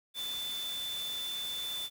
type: tone in noise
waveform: sine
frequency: 3520 Hz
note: A7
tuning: in tune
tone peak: -35 dBFS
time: 0.14-1.9 s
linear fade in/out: 50 ms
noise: white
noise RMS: -44 dBFS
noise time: 0.14-1.9 s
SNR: +6 dB
effects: none